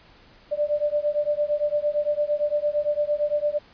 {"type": "beating tone pair", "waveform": "sine", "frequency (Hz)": [587.3, 596.1], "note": ["D5", "D5"], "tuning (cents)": [0, 26], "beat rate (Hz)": 8.8, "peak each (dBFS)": -24, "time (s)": [0.51, 3.59], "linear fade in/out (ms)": 20, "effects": ["pink hiss -53 dBFS RMS until 3.73 s", "resampled to 11025 Hz"]}